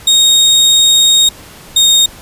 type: tone pair in turn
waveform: 30% pulse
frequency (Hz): 3729 / 3709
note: A#7 / A#7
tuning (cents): 0 / -9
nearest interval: unison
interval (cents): 9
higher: first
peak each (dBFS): -3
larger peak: neither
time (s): 0.07-1.29 / 1.76-2.06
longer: first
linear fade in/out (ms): 5
effects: pink hiss -35 dBFS RMS until 2.21 s + resampled to 32000 Hz